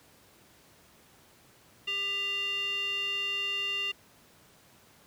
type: tone with band-pass filter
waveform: square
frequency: 398.6 Hz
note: G4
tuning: 29 cents sharp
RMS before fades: -32 dBFS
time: 1.87-3.92 s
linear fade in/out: 10 ms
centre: 2800 Hz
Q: 7.5
effects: pink hiss -59 dBFS RMS until 5.06 s + high-pass 80 Hz 12 dB/octave